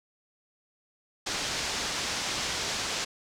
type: low-pass noise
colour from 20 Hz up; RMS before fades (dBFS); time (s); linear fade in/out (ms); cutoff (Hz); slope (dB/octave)
white; -32; 1.26-3.05; 10; 6500; 24
effects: none